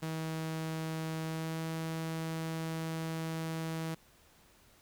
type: tone with pitch glide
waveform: sawtooth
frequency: 160 to 161.86 Hz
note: D#3 to E3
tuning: +49 to -31 cents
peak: -31 dBFS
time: 0.02-3.95 s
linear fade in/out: 10 ms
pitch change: +20 cents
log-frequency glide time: 1.25-1.62 s
effects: pink hiss -63 dBFS RMS until 4.81 s